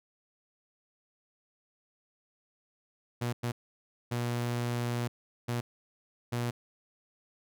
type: tone bursts at uneven times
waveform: sawtooth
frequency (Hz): 120.1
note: B2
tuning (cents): -48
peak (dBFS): -26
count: 5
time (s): 3.21-3.33 / 3.43-3.52 / 4.11-5.08 / 5.48-5.61 / 6.32-6.51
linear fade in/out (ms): 10
effects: none